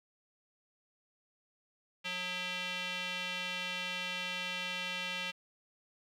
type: tone with band-pass filter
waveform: square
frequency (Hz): 181.2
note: F#3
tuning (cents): -36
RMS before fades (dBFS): -38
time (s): 2.04-5.32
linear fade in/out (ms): 20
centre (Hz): 2800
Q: 2.7
effects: 11-bit